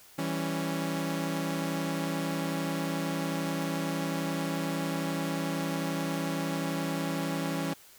sawtooth chord, C# diminished, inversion first, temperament equal, 164.81 / 196 / 277.2 Hz, E3 / G3 / C#4, 0 / 0 / 0 cents, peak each -29 / -34 / -29 dBFS, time 0.18-7.74 s, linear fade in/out 10 ms, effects white hiss -55 dBFS RMS until 7.98 s

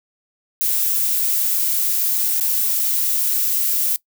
violet noise with dropouts, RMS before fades -19 dBFS, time 0.61-3.96 s, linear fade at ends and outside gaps 0 ms, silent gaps 2.181-2.184 / 2.399-2.409 / 2.795-2.798 s, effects noise-tail reverb RT60 0.1 s tail -21 dB re dry

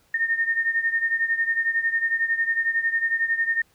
sine beating tone pair, 1826 / 1837 Hz, A#6 / A#6, -36 / -26 cents, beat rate 11 Hz, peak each -22 / -26 dBFS, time 0.14-3.62 s, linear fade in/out 5 ms, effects pink hiss -62 dBFS RMS until 3.74 s

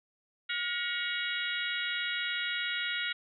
harmonic tone with a mistuned harmonic, 476.6 Hz, A#4, 38 cents sharp, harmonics 3 / 4 / 5 / 6 / 7 / 8, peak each -36 / -37 / -38 / -39 / -39 / -40 dBFS, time 0.49-3.13 s, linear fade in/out 10 ms, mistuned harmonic 5, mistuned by -120 cents, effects none

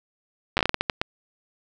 slowing click train, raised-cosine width 0.3 ms, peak -5 dBFS, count 11, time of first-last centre 0.57-1.015 s, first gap 9 ms, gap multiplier 1.33, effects none

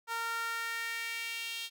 sawtooth tone with high-pass filter sweep, 460 Hz, A#4, 23 cents flat, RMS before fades -37 dBFS, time 0.07-1.7 s, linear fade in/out 50 ms, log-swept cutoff 1100 to 3200 Hz, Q 3, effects none

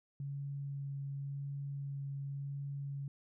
sine tone with vibrato, 139.8 Hz, C#3, 15 cents sharp, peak -38 dBFS, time 0.2-3.08 s, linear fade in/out 2 ms, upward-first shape sine, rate 0.91 Hz, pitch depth 9 cents each way, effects none

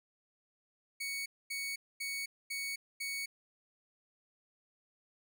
sawtooth tone bursts, 2229 Hz, C#7, 9 cents sharp, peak -33 dBFS, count 5, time 1-3.26 s, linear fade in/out 10 ms, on 260 ms, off 240 ms, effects none

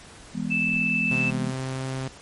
sine chord, E major, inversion none, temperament just, 164.81 / 206 / 247.2 Hz, E3 / G#3 / B3, 0 / -14 / +2 cents, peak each -31 / -29 / -30 dBFS, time 0.33-1.53 s, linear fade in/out 50 ms
sine tone, 2637 Hz, E7, in tune, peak -22 dBFS, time 0.5-1.31 s, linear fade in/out 20 ms
sawtooth tone with pitch glide, 130.4 to 131.84 Hz, C3 to C3, -5 to +14 cents, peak -24 dBFS, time 1.11-2.08 s, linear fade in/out 5 ms, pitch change +19 cents, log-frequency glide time 1.35-1.84 s
effects pink hiss -46 dBFS RMS until 2.21 s + MP3 48 kbps

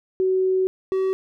sine / triangle tone pair in turn, 375.3 / 380.1 Hz, F#4 / F#4, +25 / +47 cents, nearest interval unison, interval 22 cents, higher second, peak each -17 dBFS, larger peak neither, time 0.2-0.67 / 0.92-1.13 s, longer first, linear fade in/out 0 ms, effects none

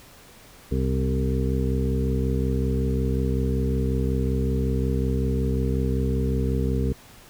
harmonic tone with a mistuned harmonic, 65.41 Hz, C2, in tune, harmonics 1 / 2 / 3 / 4 / 6 / 7, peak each -24 / -27 / -29 / -30 / -32 / -32 dBFS, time 0.71-6.93 s, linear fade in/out 10 ms, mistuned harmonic 1, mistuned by +31 cents, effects pink hiss -49 dBFS RMS until 7.29 s

